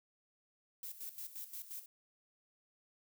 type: noise with tremolo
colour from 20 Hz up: violet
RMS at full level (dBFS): -45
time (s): 0.83-1.86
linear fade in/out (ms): 2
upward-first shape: square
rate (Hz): 5.7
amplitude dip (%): 70
effects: none